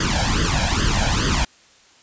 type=noise with flanger; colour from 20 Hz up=pink; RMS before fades=-19 dBFS; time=0-1.45 s; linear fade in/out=5 ms; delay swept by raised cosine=0.62 to 1.29 ms; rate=2.4 Hz; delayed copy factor=+0.85; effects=white hiss -52 dBFS RMS until 2.02 s + resampled to 16000 Hz